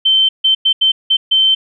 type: tone bursts at uneven times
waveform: sine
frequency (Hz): 3097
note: G7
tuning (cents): -22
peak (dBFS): -8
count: 6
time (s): 0.05-0.29 / 0.44-0.55 / 0.65-0.73 / 0.81-0.92 / 1.1-1.17 / 1.31-1.55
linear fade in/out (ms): 10
effects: none